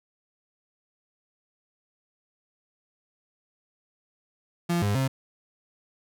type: tone with pitch steps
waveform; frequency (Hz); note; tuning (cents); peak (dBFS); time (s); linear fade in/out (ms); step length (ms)
35% pulse; 172.2 / 102 / 133.3; F3 / G#2 / C3; -24 / -31 / +33; -21; 4.69-5.08; 10; 130
effects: none